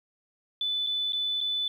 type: tone with dropouts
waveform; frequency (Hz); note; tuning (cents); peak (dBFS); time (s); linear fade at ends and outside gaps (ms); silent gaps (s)
sine; 3495; A7; -12; -26; 0.61-1.68; 2; 0.866-0.87 / 1.123-1.131 / 1.406-1.411
effects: 10-bit